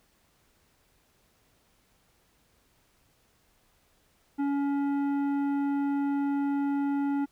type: tone with tanh clipping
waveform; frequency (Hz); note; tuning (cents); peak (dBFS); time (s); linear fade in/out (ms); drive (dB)
sine; 281.7; C#4; +28; -27; 4.38-7.26; 20; 11
effects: pink hiss -67 dBFS RMS until 7.31 s